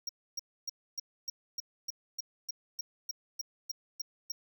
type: tone bursts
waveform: square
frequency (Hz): 5600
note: F8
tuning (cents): +4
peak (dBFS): -34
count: 15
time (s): 0.07-4.32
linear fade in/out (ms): 5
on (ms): 22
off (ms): 280
effects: none